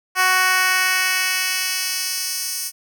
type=tone with high-pass filter sweep; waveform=10% pulse; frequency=371.2 Hz; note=F#4; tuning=6 cents sharp; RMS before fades=-20 dBFS; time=0.15-2.72 s; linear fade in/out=50 ms; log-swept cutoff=1000 to 7100 Hz; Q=0.98; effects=none